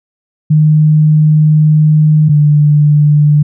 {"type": "tone pair in turn", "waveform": "sine", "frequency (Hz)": [153.5, 148.44], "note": ["D#3", "D3"], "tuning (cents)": [-23, 19], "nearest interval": "minor second", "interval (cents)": 58, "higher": "first", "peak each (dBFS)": [-4, -4], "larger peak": "neither", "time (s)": [[0.5, 2.29], [2.29, 3.43]], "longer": "first", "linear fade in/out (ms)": 10, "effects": []}